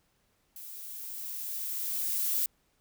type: noise with level ramp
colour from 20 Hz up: violet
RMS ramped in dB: -45 to -28 dBFS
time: 0.56-2.46 s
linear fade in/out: 2 ms
effects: pink hiss -72 dBFS RMS until 2.8 s